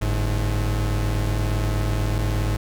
45% pulse tone pair together, 49.39 / 107.1 Hz, G1 / A2, +14 / -46 cents, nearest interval octave + minor second, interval 1340 cents, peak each -23 dBFS, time 0.01-2.57 s, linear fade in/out 10 ms, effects none

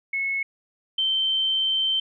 sine tone pair in turn, 2191 / 3109 Hz, C#7 / G7, -21 / -15 cents, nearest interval tritone, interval 606 cents, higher second, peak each -23 / -20 dBFS, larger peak second, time 0.13-0.43 / 0.98-2 s, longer second, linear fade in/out 5 ms, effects none

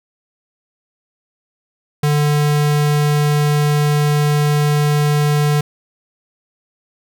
square tone, 147.8 Hz, D3, 11 cents sharp, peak -13 dBFS, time 2.03-5.61 s, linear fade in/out 5 ms, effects none

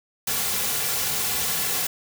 white noise with comb filter, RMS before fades -25 dBFS, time 0.27-1.87 s, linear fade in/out 5 ms, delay 3.2 ms, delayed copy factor -0.65, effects none

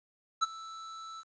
square tone with ADSR envelope, 1318.5 Hz, E6, in tune, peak -23 dBFS, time 0.41-1.24 s, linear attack 21 ms, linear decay 23 ms, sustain -20 dB, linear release 46 ms, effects resampled to 16000 Hz + 10-bit

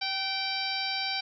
harmonic tone with a mistuned harmonic, 778 Hz, G5, 13 cents flat, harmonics 1 / 2 / 3 / 4 / 5 / 6 / 7, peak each -36 / -40 / -35 / -38 / -36 / -34 / -40 dBFS, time 0.01-1.21 s, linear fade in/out 10 ms, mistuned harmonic 2, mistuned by -32 cents, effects none

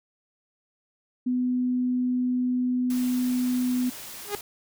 sine tone, 250 Hz, B3, 21 cents sharp, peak -22 dBFS, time 1.26-3.9 s, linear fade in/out 10 ms
white noise, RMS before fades -40 dBFS, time 2.9-4.41 s, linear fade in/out 2 ms
sawtooth tone with exponential growth, 410.3 Hz, G#4, 21 cents flat, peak -20 dBFS, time 4.21-4.35 s, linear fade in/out 0 ms, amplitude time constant 30 ms
effects none

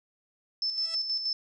sine tone with tremolo, 5274 Hz, E8, in tune, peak -26 dBFS, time 0.62-1.33 s, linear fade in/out 2 ms, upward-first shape square, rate 6.3 Hz, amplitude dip 50%
5% pulse tone with exponential growth, 659 Hz, E5, 1 cent flat, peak -29 dBFS, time 0.63-0.95 s, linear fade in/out 5 ms, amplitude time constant 68 ms
effects resampled to 22050 Hz

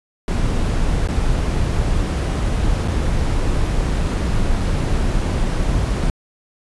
brown noise with dropouts, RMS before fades -18 dBFS, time 0.28-6.1 s, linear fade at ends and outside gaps 1 ms, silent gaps 1.075-1.086 / 2.878-2.882 s, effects resampled to 24000 Hz

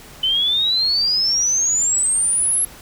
sine exponential sweep, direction up, 3027 to 11290 Hz, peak -15 dBFS, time 0.23-2.65 s, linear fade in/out 5 ms, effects pink hiss -41 dBFS RMS until 2.81 s

